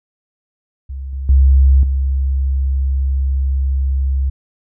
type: tone with level steps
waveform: sine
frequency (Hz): 67.2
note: C2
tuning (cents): +47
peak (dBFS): -23 / -20 / -6 / -13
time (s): 0.89-4.3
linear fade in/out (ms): 10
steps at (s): 1.13 / 1.29 / 1.83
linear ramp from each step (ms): 2
effects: none